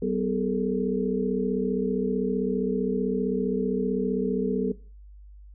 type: tone cluster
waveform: sine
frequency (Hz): 191.9 / 250.7 / 415.6 / 451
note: G3 / B3 / G#4 / A4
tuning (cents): -37 / +26 / +1 / +43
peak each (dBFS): -29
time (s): 0.02-4.72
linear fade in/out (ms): 5
effects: noise-tail reverb RT60 0.4 s tail -19 dB re dry + added 50 Hz sine -44 dBFS peak until 5.54 s